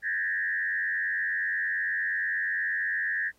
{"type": "tone with frequency modulation", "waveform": "sine", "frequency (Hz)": 1760, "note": "A6", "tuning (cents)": 0, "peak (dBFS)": -26, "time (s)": [0.02, 3.32], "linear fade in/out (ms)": 50, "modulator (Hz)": 88.6, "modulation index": 1.5, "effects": ["pink hiss -67 dBFS RMS until 3.38 s", "AAC 48 kbps"]}